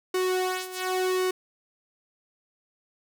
sawtooth tone with flanger, 370 Hz, F#4, in tune, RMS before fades -27 dBFS, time 0.14-1.31 s, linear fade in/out 5 ms, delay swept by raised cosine 1.2 to 2.7 ms, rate 0.9 Hz, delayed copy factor -0.7, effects none

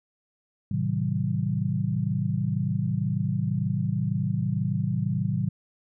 sine chord, A diminished seventh, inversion none, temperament just, 110 / 132 / 158.4 / 190.08 Hz, A2 / C3 / Eb3 / Gb3, 0 / +16 / +31 / +47 cents, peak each -29 dBFS, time 0.71-5.49 s, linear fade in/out 5 ms, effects none

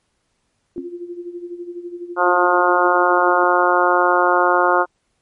sine tone with tremolo, 349.2 Hz, F4, in tune, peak -25 dBFS, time 0.76-3.44 s, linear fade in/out 2 ms, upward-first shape sine, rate 12 Hz, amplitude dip 70%
sine tone with exponential decay, 270.4 Hz, C#4, 43 cents flat, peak -23 dBFS, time 0.78-0.96 s, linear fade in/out 0 ms, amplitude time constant 38 ms
harmonic tone, 178.1 Hz, F3, 34 cents sharp, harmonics 2 / 3 / 4 / 5 / 6 / 7 / 8, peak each -20 / -20 / -20 / -20 / -20 / -20 / -20 dBFS, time 2.16-4.86 s, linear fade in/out 50 ms
effects pink hiss -68 dBFS RMS until 5.21 s + MP3 48 kbps

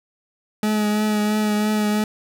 40% pulse tone with vibrato, 211.7 Hz, G#3, 33 cents sharp, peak -17 dBFS, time 0.63-2.04 s, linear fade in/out 2 ms, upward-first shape triangle, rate 3 Hz, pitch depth 24 cents each way, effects none

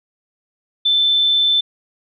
sine tone, 3532 Hz, A7, 6 cents sharp, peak -12 dBFS, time 0.85-1.61 s, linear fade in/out 10 ms, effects none

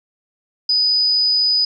sine tone, 4978 Hz, D#8, in tune, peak -13 dBFS, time 0.69-1.65 s, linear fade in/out 5 ms, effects none

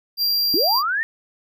square tone, 4749 Hz, D8, 18 cents sharp, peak -18 dBFS, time 0.17-0.83 s, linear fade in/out 50 ms
sine linear sweep, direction up, 273.3 to 1864.7 Hz, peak -19 dBFS, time 0.54-1.03 s, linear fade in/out 0 ms
effects none

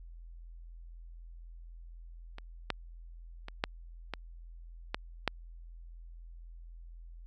clicks, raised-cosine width 0.3 ms, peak -28 / -14 / -26 / -12 / -19 / -15 / -11 dBFS, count 7, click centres 2.384 / 2.703 / 3.484 / 3.639 / 4.137 / 4.945 / 5.277 s, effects added 42 Hz sine -46 dBFS peak until 7.26 s

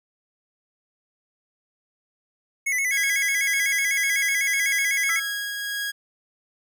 square tone with vibrato, 2093 Hz, C7, in tune, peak -22 dBFS, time 2.66-5.2 s, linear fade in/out 10 ms, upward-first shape square, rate 8 Hz, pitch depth 78 cents each way
sawtooth tone with tremolo, 1647 Hz, G#6, 15 cents flat, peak -22 dBFS, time 2.91-5.92 s, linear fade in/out 20 ms, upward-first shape triangle, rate 1.8 Hz, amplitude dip 30%
sine tone with exponential decay, 1334 Hz, E6, 20 cents sharp, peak -27 dBFS, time 5.09-5.46 s, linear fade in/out 1 ms, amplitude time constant 80 ms
effects none

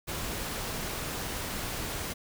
pink noise, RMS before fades -35 dBFS, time 0.07-2.14 s, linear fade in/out 20 ms, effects none

